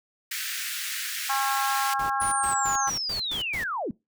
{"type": "high-pass noise", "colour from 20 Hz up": "pink", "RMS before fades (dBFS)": -32, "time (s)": [0.31, 1.94], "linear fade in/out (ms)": 5, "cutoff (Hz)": 1500, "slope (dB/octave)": 48}
{"type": "harmonic tone", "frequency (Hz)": 271.1, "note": "C#4", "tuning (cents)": -38, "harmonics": [3, 4, 5, 6], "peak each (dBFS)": [-27, -29, -31, -33], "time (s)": [1.29, 2.9], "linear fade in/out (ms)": 10}
{"type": "noise bursts", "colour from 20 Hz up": "pink", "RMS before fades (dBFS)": -38, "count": 8, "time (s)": [1.99, 3.64], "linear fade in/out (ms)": 5, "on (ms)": 110, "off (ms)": 110}
{"type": "linear sweep", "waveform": "sine", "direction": "down", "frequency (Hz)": [9840, 170.1], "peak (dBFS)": -27, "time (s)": [2.2, 3.91], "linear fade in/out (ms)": 2}
{"effects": ["noise-tail reverb RT60 0.2 s tail -22 dB re dry"]}